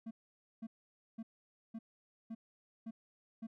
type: tone bursts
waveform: triangle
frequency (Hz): 224.8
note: A3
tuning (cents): +37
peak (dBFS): -39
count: 7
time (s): 0.06-3.47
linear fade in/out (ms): 10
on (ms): 50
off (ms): 510
effects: none